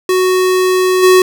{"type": "tone with level steps", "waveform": "square", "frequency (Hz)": 370, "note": "F#4", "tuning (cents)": 0, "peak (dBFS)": [-10, -5], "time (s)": [0.09, 1.22], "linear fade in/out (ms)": 2, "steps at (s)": 1.02, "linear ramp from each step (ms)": 20, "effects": []}